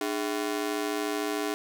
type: ring-modulated tone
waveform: sawtooth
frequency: 357.4 Hz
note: F4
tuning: 40 cents sharp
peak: -21 dBFS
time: 0.01-1.54 s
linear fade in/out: 0 ms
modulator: 56.8 Hz
effects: none